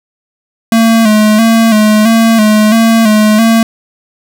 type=tone with vibrato; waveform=square; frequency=220 Hz; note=A3; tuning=in tune; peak=-5 dBFS; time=0.72-3.63 s; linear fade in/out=2 ms; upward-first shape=square; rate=1.5 Hz; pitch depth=52 cents each way; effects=none